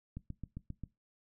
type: click train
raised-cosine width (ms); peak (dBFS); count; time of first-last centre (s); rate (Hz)
5; -29; 6; 0.17-0.837; 7.5
effects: noise-tail reverb RT60 0.2 s tail -19 dB re dry